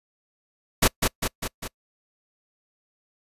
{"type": "noise with echo", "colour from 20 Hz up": "pink", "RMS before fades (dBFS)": -17, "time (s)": [0.82, 0.88], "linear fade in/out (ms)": 10, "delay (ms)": 200, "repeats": 4, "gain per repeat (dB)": -4, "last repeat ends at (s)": 1.68, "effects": ["noise-tail reverb RT60 0.1 s tail -26 dB re dry", "resampled to 32000 Hz"]}